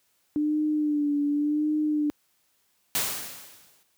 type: tone with vibrato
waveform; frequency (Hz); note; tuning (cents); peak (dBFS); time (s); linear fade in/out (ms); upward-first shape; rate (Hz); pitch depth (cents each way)
sine; 296.8; D4; +18; -22; 0.36-2.1; 0; sine; 0.89; 46
type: noise with exponential decay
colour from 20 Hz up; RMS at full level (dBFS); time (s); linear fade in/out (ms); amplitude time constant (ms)
white; -24; 2.95-3.83; 1; 190
effects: white hiss -69 dBFS RMS until 3.97 s + high-pass 60 Hz 12 dB/octave